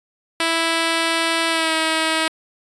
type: tone with pitch glide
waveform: 5% pulse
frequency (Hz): 329.6 to 320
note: E4 to D#4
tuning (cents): 0 to +49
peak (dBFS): -6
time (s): 0.4-2.28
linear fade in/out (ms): 2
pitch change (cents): -51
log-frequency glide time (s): 1.49-1.73
effects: resampled to 22050 Hz